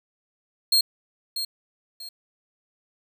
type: tone with echo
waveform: 40% pulse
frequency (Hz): 4234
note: C8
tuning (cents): +20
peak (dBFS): -15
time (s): 0.72-0.81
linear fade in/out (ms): 5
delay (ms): 640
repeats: 2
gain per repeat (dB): -10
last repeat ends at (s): 2.09
effects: 9-bit